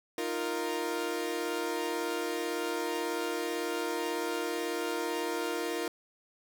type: chord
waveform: sawtooth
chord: Eb suspended second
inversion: none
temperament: equal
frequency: 311.1 / 349.2 / 466.2 Hz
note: Eb4 / F4 / Bb4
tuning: 0 / 0 / 0 cents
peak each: -34 / -31 / -31 dBFS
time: 0.18-5.88 s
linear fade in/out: 2 ms
effects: none